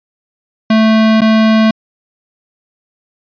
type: tone with dropouts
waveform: square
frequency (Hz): 220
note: A3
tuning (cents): 0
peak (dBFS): -7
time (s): 0.7-1.71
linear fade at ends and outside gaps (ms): 5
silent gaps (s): 1.208-1.216
effects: resampled to 11025 Hz